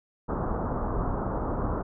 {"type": "low-pass noise", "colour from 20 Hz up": "pink", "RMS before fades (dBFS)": -29, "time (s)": [0.28, 1.83], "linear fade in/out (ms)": 20, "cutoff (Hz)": 1300, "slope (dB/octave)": 48, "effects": []}